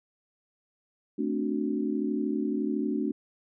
sine chord, D dominant seventh, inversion second, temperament equal, 220 / 261.6 / 293.7 / 370 Hz, A3 / C4 / D4 / F#4, 0 / 0 / 0 / 0 cents, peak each -31 / -33 / -30 / -34 dBFS, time 1.18-3.12 s, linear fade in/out 10 ms, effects none

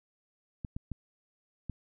clicks, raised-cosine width 5 ms, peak -24 dBFS, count 4, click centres 0.648 / 0.765 / 0.917 / 1.697 s, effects none

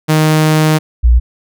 sawtooth / sine tone pair in turn, 155.56 / 59.56 Hz, D#3 / A#1, 0 / +38 cents, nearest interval octave + perfect fourth, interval 1662 cents, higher first, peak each -4 dBFS, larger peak neither, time 0.08-0.79 / 1.03-1.2 s, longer first, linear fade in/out 20 ms, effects none

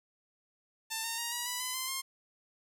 5% pulse tone with pitch steps, 893 / 915.5 / 938.5 / 962.1 / 986.3 / 1011.1 / 1036.5 / 1062.6 Hz, A5 / A#5 / A#5 / B5 / B5 / B5 / C6 / C6, +25 / -32 / +11 / -46 / -3 / +40 / -17 / +26 cents, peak -22 dBFS, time 0.9-2.02 s, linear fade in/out 20 ms, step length 140 ms, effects none

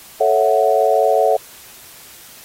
sine chord, F# minor seventh, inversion first, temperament equal, 440 / 554.4 / 659.3 / 740 Hz, A4 / C#5 / E5 / F#5, 0 / 0 / 0 / 0 cents, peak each -17 dBFS, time 0.2-1.37 s, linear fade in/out 10 ms, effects white hiss -41 dBFS RMS until 2.44 s + AAC 48 kbps

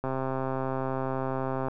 click train, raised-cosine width 1 ms, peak -17 dBFS, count 218, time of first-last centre 0.04-1.684 s, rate 132 Hz, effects none

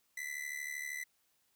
45% pulse ring-modulated tone, 2000 Hz, B6, 21 cents sharp, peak -36 dBFS, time 0.17-1.04 s, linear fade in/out 5 ms, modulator 36.4 Hz, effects white hiss -75 dBFS RMS until 1.55 s

